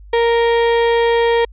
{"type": "tone", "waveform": "35% pulse", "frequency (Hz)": 466.2, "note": "A#4", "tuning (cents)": 0, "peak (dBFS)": -10, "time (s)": [0.13, 1.45], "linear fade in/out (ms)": 5, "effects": ["added 50 Hz sine -36 dBFS peak until 1.52 s", "resampled to 8000 Hz"]}